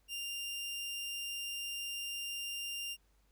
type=tone; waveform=sawtooth; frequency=2794 Hz; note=F7; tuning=in tune; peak=-35 dBFS; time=0.08-2.97 s; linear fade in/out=50 ms; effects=added 50 Hz sine -69 dBFS peak until 3.31 s + pink hiss -75 dBFS RMS until 3.31 s